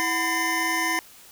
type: tone cluster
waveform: square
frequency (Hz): 327.6 / 738 / 1007 / 1804 / 2074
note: E4 / F#5 / B5 / A6 / C7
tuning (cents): -11 / -5 / +33 / +43 / -16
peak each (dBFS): -32 / -34 / -29 / -29 / -28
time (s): 0-0.99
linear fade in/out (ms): 0
effects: white hiss -49 dBFS RMS until 1.31 s